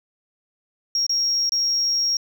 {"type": "tone with dropouts", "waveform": "sine", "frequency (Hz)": 5588, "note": "F8", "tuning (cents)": 0, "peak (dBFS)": -17, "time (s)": [0.95, 2.17], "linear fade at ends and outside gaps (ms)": 2, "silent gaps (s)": [[1.066, 1.094], [1.494, 1.52]], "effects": ["tanh soft clip ceiling -15 dBFS"]}